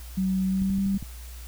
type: tone with pitch glide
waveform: sine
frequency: 188.8 to 195.57 Hz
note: F#3 to G3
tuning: +35 to -4 cents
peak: -22 dBFS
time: 0.17-0.98 s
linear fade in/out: 10 ms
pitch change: +61 cents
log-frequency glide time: 0.48-0.81 s
type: click train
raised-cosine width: 5 ms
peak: -23 dBFS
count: 6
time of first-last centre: 0.62-1.027 s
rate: 12.3 Hz
effects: added 60 Hz sine -38 dBFS peak until 1.47 s + white hiss -48 dBFS RMS until 1.47 s